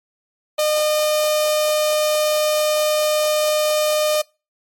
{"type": "tone with notch filter", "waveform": "sawtooth", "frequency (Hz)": 608, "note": "D#5", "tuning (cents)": -40, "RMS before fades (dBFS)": -18, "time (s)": [0.58, 4.22], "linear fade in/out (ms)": 10, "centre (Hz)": 1600, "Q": 1.1, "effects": ["noise-tail reverb RT60 0.3 s tail -25 dB re dry", "MP3 64 kbps"]}